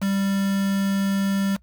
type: tone with quantisation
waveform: triangle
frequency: 196.4 Hz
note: G3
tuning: 4 cents sharp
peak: -18 dBFS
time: 0.01-1.57 s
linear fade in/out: 20 ms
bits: 5
effects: noise-tail reverb RT60 0.1 s tail -23 dB re dry + added 60 Hz sine -52 dBFS peak until 1.62 s